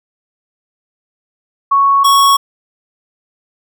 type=tone pair in turn; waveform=sine / square; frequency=1109 / 1109 Hz; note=C#6 / C#6; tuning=0 / 0 cents; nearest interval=unison; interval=0 cents; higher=neither; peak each=-7 dBFS; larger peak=neither; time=1.71-2.04 / 2.04-2.37 s; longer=neither; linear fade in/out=10 ms; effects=none